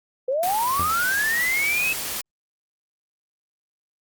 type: linear sweep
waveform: sine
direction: up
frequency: 493.9 to 2611 Hz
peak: -20 dBFS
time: 0.28-1.93 s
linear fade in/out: 5 ms
type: noise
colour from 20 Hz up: white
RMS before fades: -29 dBFS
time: 0.43-2.21 s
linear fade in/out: 2 ms
type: tone with exponential decay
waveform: sawtooth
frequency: 86.3 Hz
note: F2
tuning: 20 cents flat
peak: -22 dBFS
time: 0.79-1.08 s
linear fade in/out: 5 ms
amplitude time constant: 63 ms
effects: Opus 32 kbps